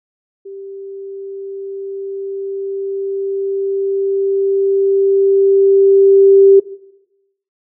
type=tone with level ramp; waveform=sine; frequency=392 Hz; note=G4; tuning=in tune; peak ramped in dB=-28 to -3 dBFS; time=0.45-6.6 s; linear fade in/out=10 ms; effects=noise-tail reverb RT60 0.9 s tail -18 dB re dry